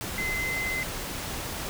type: tone in noise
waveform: sine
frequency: 2056 Hz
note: C7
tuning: 31 cents flat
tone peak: -28 dBFS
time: 0.18-0.83 s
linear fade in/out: 0 ms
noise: pink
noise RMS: -34 dBFS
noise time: 0.01-1.69 s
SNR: +3 dB
effects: none